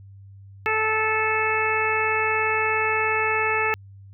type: harmonic tone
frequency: 437 Hz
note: A4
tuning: 12 cents flat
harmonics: 1 / 2 / 3 / 4 / 5 / 6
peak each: -27 / -27 / -27 / -27 / -27 / -27 dBFS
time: 0.66-3.74 s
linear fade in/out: 0 ms
effects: added 98 Hz sine -42 dBFS peak until 4.13 s